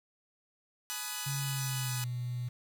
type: chord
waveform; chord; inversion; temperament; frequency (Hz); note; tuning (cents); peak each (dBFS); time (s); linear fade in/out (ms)
5% pulse; G# minor seventh; none; equal with one note detuned; 846.1 / 987.8 / 1244.5 / 1480; G#5 / B5 / D#6 / F#6; +32 / 0 / 0 / 0; -30; 0.9-2.04; 0
type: tone with pitch glide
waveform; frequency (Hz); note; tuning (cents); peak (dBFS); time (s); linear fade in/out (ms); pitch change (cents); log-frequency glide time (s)
sine; 138.59 to 122.76; C#3 to B2; 0 to -10; -33; 1.26-2.49; 10; -210; 1.41-2.07
effects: 9-bit